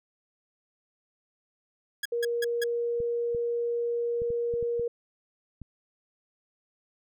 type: tone bursts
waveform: sawtooth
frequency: 1661.2 Hz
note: G#6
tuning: in tune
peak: -25 dBFS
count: 4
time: 2.03-2.64 s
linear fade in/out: 5 ms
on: 25 ms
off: 170 ms
type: tone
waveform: sine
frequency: 472.7 Hz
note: A#4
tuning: 24 cents sharp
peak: -26 dBFS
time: 2.12-4.88 s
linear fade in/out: 5 ms
type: clicks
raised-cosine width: 5 ms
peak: -29 dBFS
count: 8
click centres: 3.003 / 3.348 / 4.219 / 4.304 / 4.539 / 4.627 / 4.796 / 5.617 s
effects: none